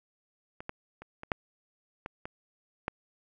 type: clicks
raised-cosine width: 0.5 ms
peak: -26 / -20 / -30 / -26 / -12 / -22 / -23 / -15 dBFS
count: 8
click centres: 0.605 / 0.694 / 1.02 / 1.234 / 1.318 / 2.061 / 2.255 / 2.881 s
effects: none